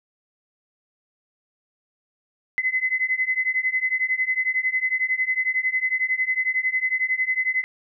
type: beating tone pair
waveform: sine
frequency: 2029 / 2040 Hz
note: B6 / C7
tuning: +46 / -44 cents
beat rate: 11 Hz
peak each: -24 / -23 dBFS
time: 2.58-7.64 s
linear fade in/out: 0 ms
effects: none